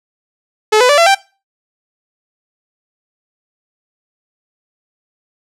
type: tone with pitch steps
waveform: sawtooth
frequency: 430 / 499.7 / 580.7 / 674.7 / 784.1 Hz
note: A4 / B4 / D5 / E5 / G5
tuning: -40 / +20 / -20 / +40 / 0 cents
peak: -3 dBFS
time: 0.72-1.15 s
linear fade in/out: 10 ms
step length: 86 ms
effects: noise-tail reverb RT60 0.3 s tail -19 dB re dry + low-pass 8000 Hz 12 dB/octave